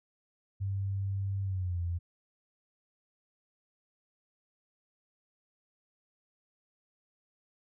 sine tone with pitch glide, 98 to 86.31 Hz, G2 to F2, 0 to -20 cents, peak -30 dBFS, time 0.6-1.99 s, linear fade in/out 20 ms, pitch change -220 cents, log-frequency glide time 1.43-1.81 s, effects none

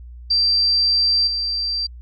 sine tone with level steps, 4699 Hz, D8, in tune, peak -14 / -20 dBFS, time 0.3-1.87 s, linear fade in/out 10 ms, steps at 1.27 s, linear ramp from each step 5 ms, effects added 60 Hz sine -35 dBFS peak until 2.01 s

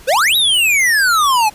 square exponential two-way sweep, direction up then down, 469.4 to 3915 to 823 Hz, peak -11 dBFS, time 0.07-1.5 s, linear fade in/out 20 ms, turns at 0.36 s, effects pink hiss -41 dBFS RMS until 1.54 s + resampled to 32000 Hz

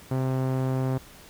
sawtooth tone with low-pass filter, 130.81 Hz, C3, in tune, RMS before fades -26 dBFS, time 0.11-0.98 s, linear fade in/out 5 ms, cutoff 1000 Hz, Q 0.7, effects pink hiss -49 dBFS RMS until 1.29 s

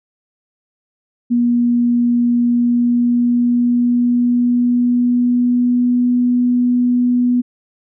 sine tone with pitch glide, 240 to 245.6 Hz, B3 to B3, -49 to -9 cents, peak -11 dBFS, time 1.3-7.42 s, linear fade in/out 20 ms, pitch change +40 cents, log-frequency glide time 2.46-6.07 s, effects none

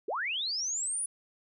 sine linear sweep, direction up, 334.1 to 9956 Hz, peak -30 dBFS, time 0.08-1.06 s, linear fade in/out 5 ms, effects none

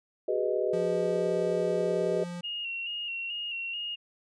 sine chord, G# minor seventh, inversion third, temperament equal with one note detuned, 376.7 / 415.3 / 493.9 / 622.3 Hz, F#4 / G#4 / B4 / D#5, +31 / 0 / 0 / 0 cents, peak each -31 dBFS, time 0.28-2.24 s, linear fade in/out 5 ms
square tone, 174.9 Hz, F3, 3 cents sharp, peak -36 dBFS, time 0.73-2.41 s, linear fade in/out 5 ms
sine tone with vibrato, 2794 Hz, F7, in tune, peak -32 dBFS, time 2.43-3.96 s, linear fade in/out 20 ms, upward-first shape square, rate 2.3 Hz, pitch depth 37 cents each way
effects resampled to 22050 Hz

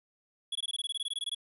square tone bursts, 3368 Hz, G#7, 24 cents sharp, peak -32 dBFS, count 16, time 0.52-1.348 s, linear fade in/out 5 ms, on 33 ms, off 20 ms, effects resampled to 32000 Hz + 11-bit

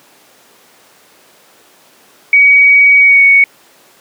sine tone with pitch glide, 2259 to 2227 Hz, C#7 to C#7, +32 to +7 cents, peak -3 dBFS, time 2.33-3.44 s, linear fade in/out 2 ms, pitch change -25 cents, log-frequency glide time 2.99-3.23 s, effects pink hiss -45 dBFS RMS until 4 s + high-pass 300 Hz 12 dB/octave

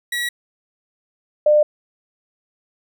30% pulse / sine tone pair in turn, 1925 / 600.4 Hz, B6 / D5, -45 / +38 cents, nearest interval octave + minor sixth, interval 2017 cents, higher first, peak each -18 / -10 dBFS, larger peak second, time 0.12-0.29 / 1.46-1.63 s, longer neither, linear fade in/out 5 ms, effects none

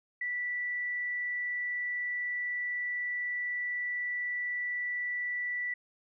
sine tone, 1964 Hz, B6, 10 cents flat, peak -31 dBFS, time 0.21-5.74 s, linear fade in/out 5 ms, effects none

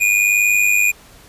square tone with amplitude modulation, 2444 Hz, D#7, 32 cents flat, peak -10 dBFS, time 0-0.92 s, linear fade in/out 20 ms, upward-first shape sine, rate 101 Hz, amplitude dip 65%, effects pink hiss -45 dBFS RMS until 1.28 s + resampled to 32000 Hz

